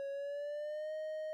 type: tone with pitch glide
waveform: triangle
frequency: 554.4 to 622.3 Hz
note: C#5 to D#5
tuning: 0 to 0 cents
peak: -36 dBFS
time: 0-1.33 s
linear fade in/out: 0 ms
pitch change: +200 cents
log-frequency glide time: 0.1-0.93 s
effects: none